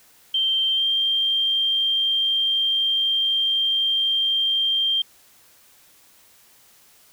sine tone with pitch glide, 3140 to 3176 Hz, G7 to G7, +2 to +22 cents, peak -18 dBFS, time 0.34-5.02 s, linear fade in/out 5 ms, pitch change +20 cents, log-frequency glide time 0.71-0.84 s, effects white hiss -54 dBFS RMS until 7.12 s

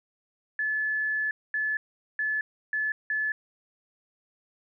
sine tone bursts at uneven times, 1726 Hz, A6, 34 cents flat, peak -25 dBFS, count 5, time 0.59-1.31 / 1.54-1.77 / 2.19-2.41 / 2.73-2.92 / 3.1-3.32 s, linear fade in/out 2 ms, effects none

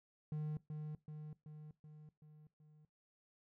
triangle tone with echo, 152.3 Hz, D#3, 37 cents flat, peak -36 dBFS, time 0.32-0.57 s, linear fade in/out 2 ms, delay 380 ms, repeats 6, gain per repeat -4 dB, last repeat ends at 2.85 s, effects noise-tail reverb RT60 0.2 s tail -19 dB re dry

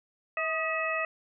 harmonic tone with a mistuned harmonic, 645 Hz, E5, 38 cents flat, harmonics 1 / 2 / 3 / 4, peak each -33 / -33 / -33 / -33 dBFS, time 0.37-1.05 s, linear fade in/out 2 ms, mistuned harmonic 2, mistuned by -56 cents, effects none

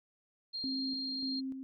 sine tone, 4210 Hz, C8, 10 cents sharp, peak -36 dBFS, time 0.53-1.41 s, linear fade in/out 20 ms
sine tone with tremolo, 265.1 Hz, C4, 23 cents sharp, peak -35 dBFS, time 0.64-1.63 s, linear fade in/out 0 ms, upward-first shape square, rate 1.7 Hz, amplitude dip 45%
effects none

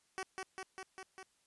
10% pulse tone with echo, 379 Hz, F#4, 42 cents sharp, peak -30 dBFS, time 0.18-0.23 s, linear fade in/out 0 ms, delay 200 ms, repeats 5, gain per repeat -2 dB, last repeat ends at 1.23 s, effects white hiss -74 dBFS RMS until 1.46 s + resampled to 24000 Hz

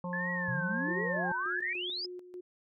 harmonic tone, 177.9 Hz, F3, 32 cents sharp, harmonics 1 / 3 / 5 / 6, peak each -36 / -41 / -43 / -44 dBFS, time 0.04-1.32 s, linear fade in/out 2 ms
sine tone with vibrato, 1700 Hz, G#6, 40 cents sharp, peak -33 dBFS, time 0.13-1.73 s, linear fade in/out 2 ms, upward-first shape triangle, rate 1.4 Hz, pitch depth 220 cents each way
sine exponential sweep, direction up, 117.7 to 5190 Hz, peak -34 dBFS, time 0.48-2.06 s, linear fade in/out 5 ms
sine tone with tremolo, 360.2 Hz, F#4, 46 cents flat, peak -40 dBFS, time 0.87-2.41 s, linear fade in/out 10 ms, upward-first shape square, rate 3.4 Hz, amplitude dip 65%
effects none

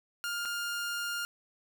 sawtooth tone with dropouts, 1408 Hz, F6, 14 cents sharp, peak -29 dBFS, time 0.24-1.25 s, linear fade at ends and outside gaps 0 ms, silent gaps 0.452-0.456 s, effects none

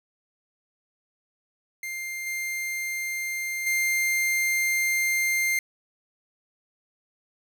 45% pulse tone with level steps, 2100 Hz, C7, 6 cents sharp, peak -31 / -28 / -22 dBFS, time 1.83-5.59 s, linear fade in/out 2 ms, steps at 2.26 / 3.66 s, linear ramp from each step 10 ms, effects none

